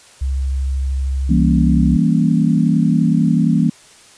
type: tone with vibrato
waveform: sine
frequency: 67.1 Hz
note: C2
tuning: 44 cents sharp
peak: -16 dBFS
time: 0.21-1.97 s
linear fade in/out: 10 ms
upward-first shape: square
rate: 13 Hz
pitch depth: 11 cents each way
type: chord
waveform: sine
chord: E diminished seventh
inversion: none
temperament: equal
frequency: 164.81 / 196 / 233.1 / 277.2 Hz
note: E3 / G3 / Bb3 / Db4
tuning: 0 / 0 / 0 / 0 cents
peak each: -15 / -18 / -16 / -20 dBFS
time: 1.29-3.7 s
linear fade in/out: 10 ms
effects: white hiss -45 dBFS RMS until 4.17 s + resampled to 22050 Hz